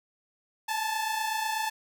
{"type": "tone pair together", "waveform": "sawtooth", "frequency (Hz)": [855.9, 884], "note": ["A5", "A5"], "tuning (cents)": [-48, 8], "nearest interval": "minor second", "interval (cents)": 56, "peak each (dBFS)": [-29, -26], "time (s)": [0.68, 1.7], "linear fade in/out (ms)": 10, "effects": []}